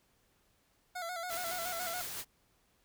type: tone with vibrato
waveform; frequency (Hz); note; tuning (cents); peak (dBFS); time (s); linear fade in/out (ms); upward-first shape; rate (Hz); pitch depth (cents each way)
25% pulse; 698.5; F5; 0; -34; 0.95-2.02; 10; square; 7.1; 66
type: noise with tremolo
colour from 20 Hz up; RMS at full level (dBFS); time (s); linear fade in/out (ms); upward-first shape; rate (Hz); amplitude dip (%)
white; -40; 1.28-2.25; 50; sine; 5.7; 25
effects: pink hiss -72 dBFS RMS until 2.84 s